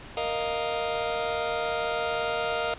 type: chord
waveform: sawtooth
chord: Bb suspended fourth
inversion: none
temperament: just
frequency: 466.2 / 621.6 / 699.2 Hz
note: Bb4 / Eb5 / F5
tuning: 0 / -2 / +2 cents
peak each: -27 dBFS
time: 0.17-2.74 s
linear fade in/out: 2 ms
effects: pink hiss -44 dBFS RMS until 2.78 s + resampled to 8000 Hz